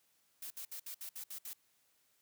blue noise bursts, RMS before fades -45 dBFS, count 8, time 0.42-1.533 s, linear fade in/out 5 ms, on 84 ms, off 63 ms, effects white hiss -74 dBFS RMS until 2.21 s + high-pass 60 Hz 12 dB/octave

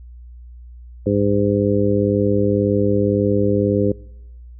harmonic tone, 101.9 Hz, G#2, 32 cents flat, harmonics 1 / 2 / 3 / 4 / 5, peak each -21 / -21 / -21 / -21 / -21 dBFS, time 1.06-3.92 s, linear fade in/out 5 ms, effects noise-tail reverb RT60 1.0 s tail -25 dB re dry + added 60 Hz sine -36 dBFS peak until 4.59 s

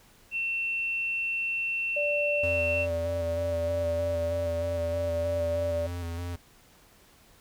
sine tone, 2700 Hz, E7, 41 cents sharp, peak -27 dBFS, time 0.31-2.87 s, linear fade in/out 50 ms
sine tone with tremolo, 584 Hz, D5, 10 cents flat, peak -26 dBFS, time 1.96-5.87 s, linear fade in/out 10 ms, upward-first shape triangle, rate 0.64 Hz, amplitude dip 25%
square tone with vibrato, 86 Hz, F2, 26 cents flat, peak -33 dBFS, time 2.43-6.36 s, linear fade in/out 5 ms, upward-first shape square, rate 3.2 Hz, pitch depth 30 cents each way
effects pink hiss -58 dBFS RMS until 7.4 s

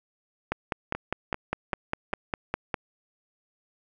two click trains, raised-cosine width 0.5 ms, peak -11 / -17 dBFS, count 12 / 4, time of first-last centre 0.52-2.742 / 0.95-2.131 s, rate 4.95 / 2.54 Hz, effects none

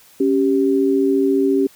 sine tone pair together, 276.1 / 390.5 Hz, C#4 / G4, -7 / -7 cents, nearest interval tritone, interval 600 cents, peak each -16 dBFS, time 0.2-1.67 s, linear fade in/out 5 ms, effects white hiss -49 dBFS RMS until 1.75 s

